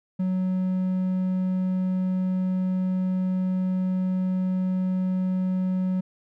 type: tone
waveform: triangle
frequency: 185.4 Hz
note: F#3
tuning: 4 cents sharp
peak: -20 dBFS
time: 0.19-6.01 s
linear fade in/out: 10 ms
effects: none